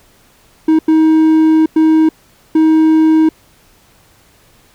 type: tone bursts at uneven times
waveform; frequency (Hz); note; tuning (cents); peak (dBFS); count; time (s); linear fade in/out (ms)
triangle; 316.4; D#4; +29; -4; 4; 0.68-0.79 / 0.88-1.66 / 1.76-2.09 / 2.55-3.29; 5
effects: pink hiss -49 dBFS RMS until 4.74 s